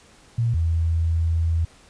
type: tone pair in turn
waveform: sine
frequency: 116.54 / 82.41 Hz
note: A#2 / E2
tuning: 0 / 0 cents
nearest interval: tritone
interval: 600 cents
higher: first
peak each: -18 dBFS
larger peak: neither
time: 0.38-0.54 / 0.54-1.65 s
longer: second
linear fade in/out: 5 ms
effects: pink hiss -52 dBFS RMS until 1.89 s + resampled to 22050 Hz